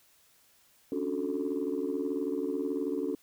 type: chord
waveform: sine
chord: D major seventh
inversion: third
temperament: just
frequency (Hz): 275.3 / 293.7 / 367.1 / 440.5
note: C#4 / D4 / F#4 / A4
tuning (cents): -12 / 0 / -14 / +2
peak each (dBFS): -34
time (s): 0.92-3.15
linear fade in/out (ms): 2
effects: tanh soft clip ceiling -22 dBFS + white hiss -64 dBFS RMS until 3.22 s